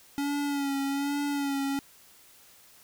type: tone with vibrato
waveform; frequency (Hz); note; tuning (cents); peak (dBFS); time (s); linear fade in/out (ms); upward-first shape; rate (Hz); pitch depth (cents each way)
square; 281.3; C#4; +26; -28; 0.18-1.79; 0; sine; 1.2; 37
effects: white hiss -56 dBFS RMS until 2.83 s